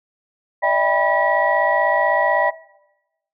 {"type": "tone cluster", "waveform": "sine", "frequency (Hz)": [592, 648, 794, 981, 1930], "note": ["D5", "E5", "G5", "B5", "B6"], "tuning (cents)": [14, -30, 22, -12, -40], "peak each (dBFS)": -21, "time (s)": [0.62, 2.51], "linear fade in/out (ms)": 20, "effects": ["noise-tail reverb RT60 0.9 s tail -18 dB re dry", "tanh soft clip ceiling -4 dBFS"]}